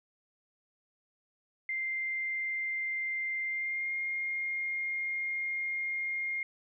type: tone with pitch glide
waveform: sine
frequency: 2093 to 2127 Hz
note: C7 to C7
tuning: 0 to +28 cents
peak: -31 dBFS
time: 1.69-6.43 s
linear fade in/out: 2 ms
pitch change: +28 cents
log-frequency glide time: 3.44-3.93 s
effects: none